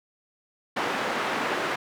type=band-pass noise; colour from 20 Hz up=white; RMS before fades=-28 dBFS; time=0.76-1.76 s; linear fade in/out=10 ms; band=230 to 1600 Hz; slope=12 dB/octave; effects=none